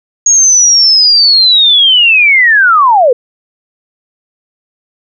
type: linear sweep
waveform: sine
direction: down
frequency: 6645 to 460.4 Hz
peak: -3 dBFS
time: 0.26-3.13 s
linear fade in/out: 5 ms
effects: none